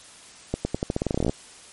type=accelerating click train; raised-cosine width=2 ms; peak=-10 dBFS; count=17; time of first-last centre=0.54-1.295 s; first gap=110 ms; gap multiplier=0.87; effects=white hiss -47 dBFS RMS until 1.72 s + MP3 48 kbps